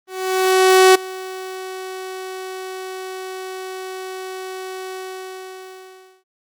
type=tone with ADSR envelope; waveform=sawtooth; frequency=375 Hz; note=F#4; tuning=23 cents sharp; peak=-3 dBFS; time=0.07-6.24 s; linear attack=880 ms; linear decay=8 ms; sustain=-21 dB; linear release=1300 ms; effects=Opus 24 kbps